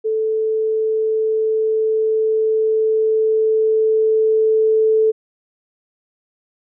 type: tone with level ramp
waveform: sine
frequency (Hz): 438.5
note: A4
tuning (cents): -6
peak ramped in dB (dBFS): -16 to -11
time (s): 0.04-5.12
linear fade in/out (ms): 20
effects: none